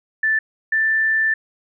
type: tone pair in turn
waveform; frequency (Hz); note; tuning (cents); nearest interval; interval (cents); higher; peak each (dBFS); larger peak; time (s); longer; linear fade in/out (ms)
sine; 1760 / 1769.7; A6 / A6; 0 / +10; unison; 10; second; -15; neither; 0.23-0.39 / 0.72-1.34; second; 5
effects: none